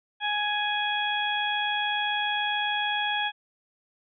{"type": "harmonic tone", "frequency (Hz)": 833, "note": "G#5", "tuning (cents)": 5, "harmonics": [1, 2, 3, 4], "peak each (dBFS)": [-29, -30, -33, -30], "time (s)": [0.2, 3.32], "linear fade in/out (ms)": 50, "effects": []}